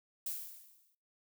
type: noise with exponential decay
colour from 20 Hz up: violet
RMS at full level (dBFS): -36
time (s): 0.26-0.95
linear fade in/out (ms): 5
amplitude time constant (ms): 150
effects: noise-tail reverb RT60 0.5 s tail -25 dB re dry